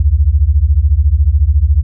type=beating tone pair; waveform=sine; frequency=65.9 / 79.9 Hz; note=C2 / D#2; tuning=+13 / +47 cents; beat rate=14 Hz; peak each=-10 dBFS; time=0-1.83 s; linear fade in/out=5 ms; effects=none